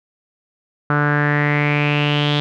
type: tone with low-pass filter sweep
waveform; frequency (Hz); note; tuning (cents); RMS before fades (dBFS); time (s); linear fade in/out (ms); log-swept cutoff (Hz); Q
sawtooth; 146.83; D3; 0; -17; 0.9-2.4; 0; 1400 to 3500; 6.1
effects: none